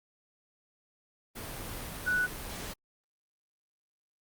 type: tone in noise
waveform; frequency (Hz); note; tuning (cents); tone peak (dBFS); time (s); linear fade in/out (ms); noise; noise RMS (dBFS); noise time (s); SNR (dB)
sine; 1480; F#6; 0; -25; 2.06-2.27; 20; pink; -40; 1.35-2.74; +12
effects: Opus 32 kbps